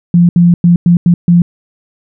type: tone bursts at uneven times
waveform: sine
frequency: 173.3 Hz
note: F3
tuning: 13 cents flat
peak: -3 dBFS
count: 6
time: 0.14-0.29 / 0.36-0.54 / 0.64-0.76 / 0.86-0.97 / 1.06-1.14 / 1.28-1.42 s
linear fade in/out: 2 ms
effects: none